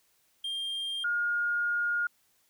triangle / sine tone pair in turn, 3198 / 1424.5 Hz, G7 / F6, +34 / +34 cents, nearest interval octave + major second, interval 1400 cents, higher first, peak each -30 / -26 dBFS, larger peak second, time 0.44-1.04 / 1.04-2.07 s, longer second, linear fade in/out 5 ms, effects white hiss -69 dBFS RMS until 2.49 s

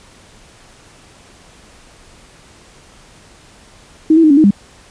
sine tone with pitch steps, 315.5 / 328.4 / 309.1 / 280 / 312.6 / 200.8 Hz, D#4 / E4 / D#4 / C#4 / D#4 / G3, +24 / -6 / -11 / +18 / +8 / +42 cents, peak -5 dBFS, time 4.1-4.508 s, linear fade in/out 5 ms, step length 68 ms, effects pink hiss -44 dBFS RMS until 4.9 s + resampled to 22050 Hz

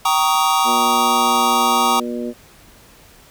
square chord, Eb dominant seventh, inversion first, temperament just, 777.8 / 933.4 / 1120.1 / 1244.5 Hz, G5 / Bb5 / Db6 / Eb6, -14 / +2 / +18 / 0 cents, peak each -21 / -20 / -21 / -20 dBFS, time 0.05-2 s, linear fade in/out 5 ms
harmonic tone, 120 Hz, B2, 49 cents flat, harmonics 2 / 3 / 4 / 5, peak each -24 / -28 / -30 / -32 dBFS, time 0.64-2.34 s, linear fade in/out 50 ms
effects pink hiss -47 dBFS RMS until 3.3 s

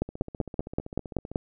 two click trains, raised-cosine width 2 ms, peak -24 / -12 dBFS, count 20 / 8, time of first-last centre 0.09-1.316 / 0.02-1.358 s, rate 15.5 / 5.23 Hz, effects none

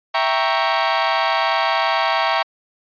sawtooth chord, E diminished seventh, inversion none, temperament equal, 659.3 / 784 / 932.3 / 1108.7 Hz, E5 / G5 / Bb5 / Db6, 0 / 0 / 0 / 0 cents, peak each -18 dBFS, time 0.14-2.43 s, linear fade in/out 10 ms, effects resampled to 11025 Hz

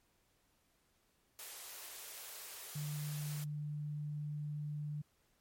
white high-pass noise, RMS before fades -49 dBFS, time 1.39-3.44 s, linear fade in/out 0 ms, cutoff 360 Hz, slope 48 dB/octave
sine tone, 148.6 Hz, D3, 21 cents sharp, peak -38 dBFS, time 2.75-5.02 s, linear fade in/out 10 ms
effects pink hiss -75 dBFS RMS until 5.4 s + MP3 64 kbps

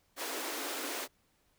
pink high-pass noise, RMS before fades -38 dBFS, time 0.16-1.08 s, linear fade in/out 50 ms, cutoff 260 Hz, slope 96 dB/octave, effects pink hiss -72 dBFS RMS until 1.58 s

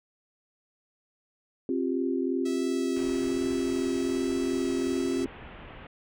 sine chord, C suspended fourth, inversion none, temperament equal with one note detuned, 266.2 / 349.2 / 392 Hz, C4 / F4 / G4, +30 / 0 / 0 cents, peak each -28 / -30 / -32 dBFS, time 1.69-5.26 s, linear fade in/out 2 ms
5% pulse tone with vibrato, 653 Hz, E5, 17 cents flat, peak -29 dBFS, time 2.45-5.25 s, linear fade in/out 10 ms, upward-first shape triangle, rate 1.2 Hz, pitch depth 12 cents each way
pink low-pass noise, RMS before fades -45 dBFS, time 2.96-5.87 s, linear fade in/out 5 ms, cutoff 3100 Hz, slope 48 dB/octave
effects none

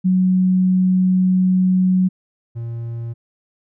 sine / triangle tone pair in turn, 185 / 116.54 Hz, F#3 / A#2, 0 / 0 cents, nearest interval minor sixth, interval 800 cents, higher first, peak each -12 / -22 dBFS, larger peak first, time 0.04-2.09 / 2.55-3.14 s, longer first, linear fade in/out 20 ms, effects none

